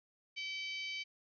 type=harmonic tone; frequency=768 Hz; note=G5; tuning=36 cents flat; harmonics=3 / 4 / 5 / 6 / 7 / 8; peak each=-41 / -44 / -52 / -48 / -59 / -58 dBFS; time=0.36-1.04 s; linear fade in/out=20 ms; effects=none